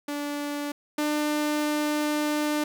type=tone pair in turn; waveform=sawtooth; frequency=290.3 / 299.2 Hz; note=D4 / D4; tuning=-20 / +32 cents; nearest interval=minor second; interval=52 cents; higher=second; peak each=-25 / -20 dBFS; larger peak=second; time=0.08-0.72 / 0.98-2.64 s; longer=second; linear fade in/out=5 ms; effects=none